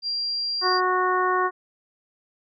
sine tone, 4755 Hz, D8, 21 cents sharp, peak -24 dBFS, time 0.02-0.81 s, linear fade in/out 50 ms
harmonic tone, 367.4 Hz, F#4, 12 cents flat, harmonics 1 / 2 / 3 / 4 / 5, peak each -25 / -28 / -22 / -29 / -31 dBFS, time 0.61-1.51 s, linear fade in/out 50 ms
effects none

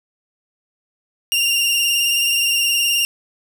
sawtooth tone with vibrato, 2794 Hz, F7, in tune, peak -12 dBFS, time 1.32-3.05 s, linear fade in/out 0 ms, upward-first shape triangle, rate 19 Hz, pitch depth 38 cents each way, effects none

